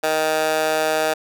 15% pulse tone with high-pass filter, 156.6 Hz, D#3, 11 cents sharp, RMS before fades -20 dBFS, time 0.03-1.14 s, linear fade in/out 10 ms, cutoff 670 Hz, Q 1.7, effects none

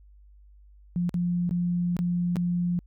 sine tone with dropouts, 175.4 Hz, F3, 8 cents sharp, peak -23 dBFS, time 0.96-2.79 s, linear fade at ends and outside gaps 0 ms, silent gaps 1.093-1.142 / 1.493-1.51 / 1.967-1.99 / 2.358-2.367 s, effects added 50 Hz sine -50 dBFS peak until 2.86 s

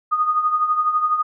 sine tone with tremolo, 1236 Hz, D#6, 12 cents flat, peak -13 dBFS, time 0.11-1.23 s, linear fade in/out 20 ms, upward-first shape triangle, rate 12 Hz, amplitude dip 70%, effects none

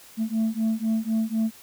sine beating tone pair, 220 / 224 Hz, A3 / A3, 0 / +31 cents, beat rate 4 Hz, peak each -23 dBFS, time 0.17-1.51 s, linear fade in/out 50 ms, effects tanh soft clip ceiling -19 dBFS + white hiss -49 dBFS RMS until 1.62 s

